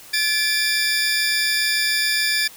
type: tone cluster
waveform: 40% pulse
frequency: 1723 / 2356 / 3614 / 4779 / 5280 Hz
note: A6 / D7 / A7 / D8 / E8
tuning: -37 / +5 / +46 / +29 / +2 cents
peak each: -22 / -24 / -28 / -22 / -27 dBFS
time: 0.13-2.48 s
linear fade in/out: 10 ms
effects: white hiss -43 dBFS RMS until 2.56 s